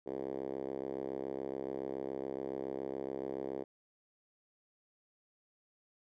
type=tone with band-pass filter; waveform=5% pulse; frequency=67.1 Hz; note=C2; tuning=44 cents sharp; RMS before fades=-40 dBFS; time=0.06-3.64 s; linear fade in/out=10 ms; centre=400 Hz; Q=2.4; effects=none